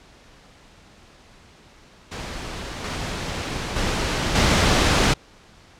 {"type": "noise with level steps", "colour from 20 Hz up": "pink", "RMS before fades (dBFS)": [-32, -28, -23, -17], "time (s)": [2.11, 5.14], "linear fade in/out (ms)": 10, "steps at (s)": [2.84, 3.76, 4.35], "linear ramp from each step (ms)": 5, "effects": ["pink hiss -50 dBFS RMS until 5.79 s", "low-pass 6000 Hz 12 dB/octave"]}